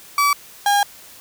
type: tone pair in turn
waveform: 35% pulse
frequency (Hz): 1148 / 811.8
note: D6 / G#5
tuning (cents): -40 / -40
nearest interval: tritone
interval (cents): 600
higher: first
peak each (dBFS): -12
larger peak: neither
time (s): 0.18-0.33 / 0.66-0.83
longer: second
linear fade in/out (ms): 2
effects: white hiss -43 dBFS RMS until 1.2 s